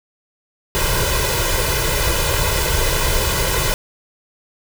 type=noise with comb filter; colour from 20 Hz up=pink; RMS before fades=-18 dBFS; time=0.75-3.74 s; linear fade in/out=0 ms; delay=2 ms; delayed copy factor=+0.85; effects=none